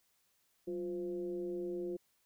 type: tone with frequency modulation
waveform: sine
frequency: 353.1 Hz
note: F4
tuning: 19 cents sharp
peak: -36 dBFS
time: 0.67-1.97 s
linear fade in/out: 10 ms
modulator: 164 Hz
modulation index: 0.61
effects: white hiss -75 dBFS RMS until 2.25 s